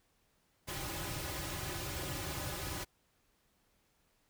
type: noise with comb filter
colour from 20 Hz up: pink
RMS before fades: -40 dBFS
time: 0.67-2.85 s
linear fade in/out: 20 ms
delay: 4.4 ms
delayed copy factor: -0.9
effects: pink hiss -74 dBFS RMS until 4.29 s